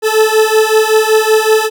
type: beating tone pair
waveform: 40% pulse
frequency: 433.7 / 439 Hz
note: A4 / A4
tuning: -25 / -4 cents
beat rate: 5.3 Hz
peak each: -10 dBFS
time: 0.02-1.7 s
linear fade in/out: 50 ms
effects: none